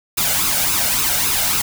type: noise with flanger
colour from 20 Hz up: white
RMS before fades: -18 dBFS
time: 0.17-1.62 s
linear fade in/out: 10 ms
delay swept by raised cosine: 0.77 to 1.41 ms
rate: 3.6 Hz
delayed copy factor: +0.65
effects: none